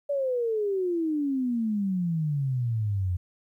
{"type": "exponential sweep", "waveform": "sine", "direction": "down", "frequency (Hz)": [580, 87.3], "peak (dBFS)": -24, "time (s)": [0.09, 3.17], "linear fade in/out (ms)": 10, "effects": ["11-bit"]}